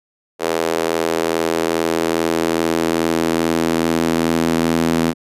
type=tone with high-pass filter sweep; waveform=sawtooth; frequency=82.41 Hz; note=E2; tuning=in tune; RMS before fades=-18 dBFS; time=0.39-5.14 s; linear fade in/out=50 ms; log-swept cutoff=450 to 240 Hz; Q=2.1; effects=resampled to 32000 Hz